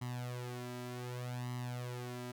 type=tone with flanger; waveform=sawtooth; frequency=123.47 Hz; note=B2; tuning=in tune; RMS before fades=-42 dBFS; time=0.01-2.32 s; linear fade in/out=10 ms; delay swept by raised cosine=0.99 to 3.09 ms; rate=0.66 Hz; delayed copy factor=+0.8; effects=none